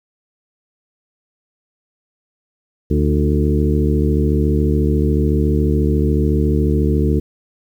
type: harmonic tone with a mistuned harmonic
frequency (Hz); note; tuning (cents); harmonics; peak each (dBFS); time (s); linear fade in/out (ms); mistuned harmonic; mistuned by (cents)
74; D2; +14; 1 / 2 / 3 / 4 / 5 / 6; -16 / -19 / -21 / -22 / -23 / -24; 2.9-7.2; 10; 4; +41
effects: 8-bit